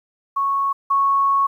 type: tone pair in turn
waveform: sine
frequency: 1105 / 1105 Hz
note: C#6 / C#6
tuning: -6 / -6 cents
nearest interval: unison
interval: 0 cents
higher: neither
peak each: -17 / -14 dBFS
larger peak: second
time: 0.36-0.73 / 0.9-1.47 s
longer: second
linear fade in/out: 10 ms
effects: 9-bit